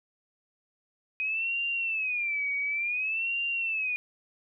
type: tone with vibrato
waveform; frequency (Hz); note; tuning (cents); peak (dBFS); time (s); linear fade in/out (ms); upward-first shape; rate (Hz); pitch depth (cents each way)
sine; 2504; D#7; +10; -27; 1.2-3.96; 0; sine; 0.56; 180
effects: none